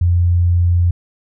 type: tone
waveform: sine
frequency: 87.31 Hz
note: F2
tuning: in tune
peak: -10 dBFS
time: 0.01-0.91 s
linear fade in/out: 5 ms
effects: none